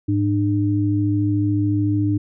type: tone pair together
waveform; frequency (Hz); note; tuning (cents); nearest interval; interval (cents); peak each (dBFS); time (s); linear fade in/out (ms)
sine; 104.8 / 300.7; G#2 / D4; +16 / +41; octave + tritone; 1825; -19; 0.08-2.18; 10
effects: none